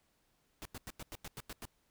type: noise bursts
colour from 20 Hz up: pink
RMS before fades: -45 dBFS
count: 9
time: 0.62-1.653 s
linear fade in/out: 0 ms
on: 33 ms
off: 92 ms
effects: pink hiss -75 dBFS RMS until 1.9 s